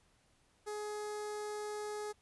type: tone with notch filter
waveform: sawtooth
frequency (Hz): 420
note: G#4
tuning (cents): +19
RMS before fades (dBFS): -41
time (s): 0.66-2.13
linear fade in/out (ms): 20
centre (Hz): 2800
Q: 1.1
effects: pink hiss -71 dBFS RMS until 2.21 s + resampled to 24000 Hz